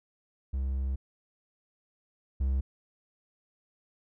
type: tone pair in turn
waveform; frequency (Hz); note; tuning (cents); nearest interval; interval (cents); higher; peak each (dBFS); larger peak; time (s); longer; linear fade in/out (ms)
triangle; 66.5 / 66.5; C2 / C2; +29 / +29; unison; 0; neither; -26 / -23; second; 0.53-0.96 / 2.4-2.61; first; 10
effects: none